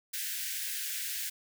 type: high-pass noise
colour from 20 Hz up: white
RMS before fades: -36 dBFS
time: 0.13-1.3 s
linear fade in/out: 10 ms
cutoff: 1500 Hz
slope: 96 dB/octave
effects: none